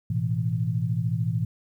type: chord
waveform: sine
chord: A suspended second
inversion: none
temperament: equal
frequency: 110 / 123.47 / 164.81 Hz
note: A2 / B2 / E3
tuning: 0 / 0 / 0 cents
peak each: -27 / -27 / -28 dBFS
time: 0.1-1.45 s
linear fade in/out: 5 ms
effects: 10-bit